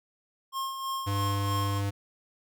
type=tone with tremolo; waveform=square; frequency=1072 Hz; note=C6; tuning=42 cents sharp; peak=-30 dBFS; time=0.52-1.82 s; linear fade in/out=50 ms; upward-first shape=sine; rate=3.1 Hz; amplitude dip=50%
type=tone; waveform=square; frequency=100 Hz; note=G2; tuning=35 cents sharp; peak=-28 dBFS; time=1.06-1.91 s; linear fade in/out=20 ms
effects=none